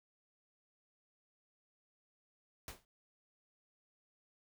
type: noise with exponential decay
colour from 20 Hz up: pink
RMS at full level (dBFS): -42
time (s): 2.68-2.85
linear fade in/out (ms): 1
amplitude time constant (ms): 36
effects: none